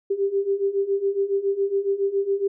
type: beating tone pair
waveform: sine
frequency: 391.1 / 398.3 Hz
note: G4 / G4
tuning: -4 / +28 cents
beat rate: 7.2 Hz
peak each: -25 / -22 dBFS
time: 0.1-2.48 s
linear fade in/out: 10 ms
effects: none